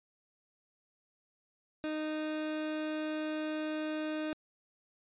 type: tone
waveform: 30% pulse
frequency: 308.8 Hz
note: D#4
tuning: 13 cents flat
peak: -31 dBFS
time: 1.84-4.33 s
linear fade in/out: 0 ms
effects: resampled to 8000 Hz